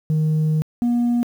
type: tone pair in turn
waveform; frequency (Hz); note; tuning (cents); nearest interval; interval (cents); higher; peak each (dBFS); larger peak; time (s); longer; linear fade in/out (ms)
sine; 155.56 / 239.6; D#3 / A#3; 0 / +48; perfect fifth; 748; second; -13; neither; 0.1-0.62 / 0.82-1.23; first; 0
effects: tanh soft clip ceiling -15 dBFS + 8-bit